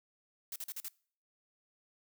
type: noise bursts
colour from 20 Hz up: blue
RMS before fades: -41 dBFS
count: 5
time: 0.52-0.883 s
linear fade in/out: 2 ms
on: 39 ms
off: 42 ms
effects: noise-tail reverb RT60 0.5 s tail -24 dB re dry